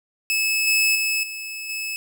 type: tone with level steps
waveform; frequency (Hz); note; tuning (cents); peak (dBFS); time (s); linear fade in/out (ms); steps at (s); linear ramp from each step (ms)
sawtooth; 2598; E7; -26; -16 / -13 / -17 / -27 / -23; 0.3-1.96; 0; 0.67 / 0.95 / 1.23 / 1.69; 5
effects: none